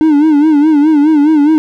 triangle tone with vibrato, 301.4 Hz, D4, 45 cents sharp, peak -3 dBFS, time 0.01-1.58 s, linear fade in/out 0 ms, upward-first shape sine, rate 4.8 Hz, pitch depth 99 cents each way, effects none

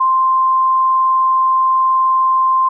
sine tone, 1046.5 Hz, C6, in tune, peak -10 dBFS, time 0-2.69 s, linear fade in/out 10 ms, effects none

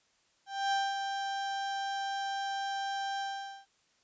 35% pulse tone with ADSR envelope, 788 Hz, G5, 9 cents sharp, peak -25 dBFS, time 0.46-3.66 s, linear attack 260 ms, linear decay 220 ms, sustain -6 dB, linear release 460 ms, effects white hiss -70 dBFS RMS until 4.03 s + resampled to 16000 Hz

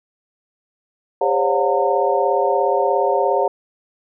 sine tone cluster, 400.5 / 525 / 562 / 720 / 911 Hz, G4 / C5 / C#5 / F#5 / A#5, +37 / +6 / +24 / -47 / -40 cents, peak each -21 dBFS, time 1.21-3.48 s, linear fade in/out 5 ms, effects none

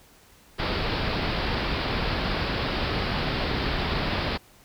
pink low-pass noise, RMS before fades -27 dBFS, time 0.58-4.38 s, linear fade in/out 20 ms, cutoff 5000 Hz, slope 96 dB/octave, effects pink hiss -55 dBFS RMS until 4.64 s

